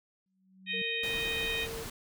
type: tone with exponential growth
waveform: sine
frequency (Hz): 188.8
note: F#3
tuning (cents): +35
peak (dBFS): -38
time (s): 0.26-0.82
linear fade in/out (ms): 2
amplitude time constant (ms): 120
type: harmonic tone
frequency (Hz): 622.3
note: D#5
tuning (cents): 0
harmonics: 3 / 4 / 5 / 6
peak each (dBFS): -38 / -34 / -39 / -37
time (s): 0.66-1.68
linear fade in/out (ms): 50
type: tone with pitch glide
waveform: sine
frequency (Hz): 460.2 to 454.1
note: A#4 to A#4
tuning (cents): -22 to -45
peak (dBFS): -39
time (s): 0.73-1.84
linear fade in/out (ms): 10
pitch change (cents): -23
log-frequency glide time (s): 0.96-1.55
type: noise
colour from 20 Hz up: pink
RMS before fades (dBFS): -41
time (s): 1.03-1.9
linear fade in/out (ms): 5
effects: none